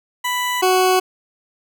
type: tone pair in turn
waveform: 20% pulse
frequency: 990 / 370.8 Hz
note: B5 / F#4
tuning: +4 / +4 cents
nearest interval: octave + perfect fourth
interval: 1700 cents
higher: first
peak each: -14 / -8 dBFS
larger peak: second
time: 0.24-0.62 / 0.62-1 s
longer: neither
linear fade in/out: 10 ms
effects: none